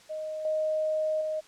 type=tone with level steps; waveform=sine; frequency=622.3 Hz; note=D#5; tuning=in tune; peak=-32 / -25 / -28 dBFS; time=0.09-1.41 s; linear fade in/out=20 ms; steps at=0.45 / 1.21 s; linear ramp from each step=2 ms; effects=white hiss -55 dBFS RMS until 1.47 s + low-pass 7000 Hz 12 dB/octave